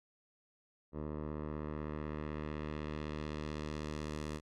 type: tone with low-pass filter sweep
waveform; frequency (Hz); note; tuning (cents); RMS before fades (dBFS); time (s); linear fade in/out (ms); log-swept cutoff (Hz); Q
10% pulse; 75.9; D#2; -42; -41; 0.92-4.41; 50; 850 to 8800; 0.88
effects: none